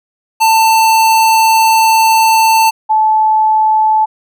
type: tone pair in turn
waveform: square / sine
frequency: 891 / 868.6 Hz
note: A5 / A5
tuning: +22 / -23 cents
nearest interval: unison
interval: 45 cents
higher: first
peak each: -7 dBFS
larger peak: neither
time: 0.4-2.71 / 2.89-4.06 s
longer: first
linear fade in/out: 20 ms
effects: none